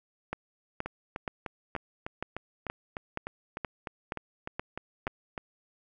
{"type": "two click trains", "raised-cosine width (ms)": 0.5, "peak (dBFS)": [-20, -17], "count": [16, 11], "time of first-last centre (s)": [[0.86, 5.378], [0.33, 5.069]], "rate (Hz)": [3.32, 2.11], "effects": []}